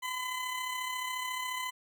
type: tone with amplitude modulation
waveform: 20% pulse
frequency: 1013 Hz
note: B5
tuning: 44 cents sharp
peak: -27 dBFS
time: 0.02-1.71 s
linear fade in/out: 20 ms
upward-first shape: sine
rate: 34.2 Hz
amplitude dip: 40%
effects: none